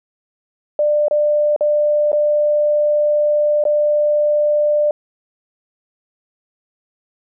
sine tone with dropouts, 595 Hz, D5, 22 cents sharp, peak -12 dBFS, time 0.79-4.91 s, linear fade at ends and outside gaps 2 ms, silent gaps 1.083-1.11 / 1.563-1.608 / 2.118-2.129 / 3.639-3.652 s, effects none

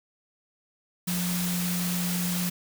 sine tone in noise, 177.6 Hz, F3, 29 cents sharp, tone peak -27 dBFS, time 1.07-2.5 s, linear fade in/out 10 ms, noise white, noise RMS -32 dBFS, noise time 1.07-2.5 s, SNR +2 dB, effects none

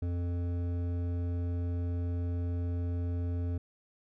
triangle tone with hard clipping, 87.31 Hz, F2, in tune, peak -32 dBFS, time 0.02-3.58 s, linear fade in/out 5 ms, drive 15 dB, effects none

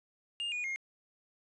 triangle tone with pitch steps, 2818 / 2453 / 2136 Hz, F7 / D#7 / C7, +15 / -25 / +35 cents, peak -32 dBFS, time 0.4-0.76 s, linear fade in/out 0 ms, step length 120 ms, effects resampled to 22050 Hz + 12-bit

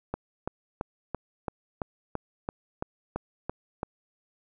click train, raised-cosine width 1 ms, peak -16 dBFS, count 12, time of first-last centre 0.14-3.831 s, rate 2.98 Hz, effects none

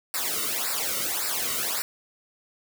white noise with flanger, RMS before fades -28 dBFS, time 0.14-1.82 s, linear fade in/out 0 ms, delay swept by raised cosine 0.31 to 1.22 ms, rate 1.8 Hz, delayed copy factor -0.9, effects none

